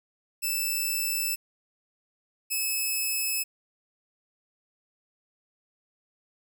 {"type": "tone pair in turn", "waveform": "5% pulse", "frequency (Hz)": [2637, 2589], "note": ["E7", "E7"], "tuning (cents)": [0, -32], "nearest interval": "unison", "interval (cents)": 32, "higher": "first", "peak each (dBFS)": -17, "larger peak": "neither", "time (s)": [[0.42, 1.36], [2.5, 3.44]], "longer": "neither", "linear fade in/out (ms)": 20, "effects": []}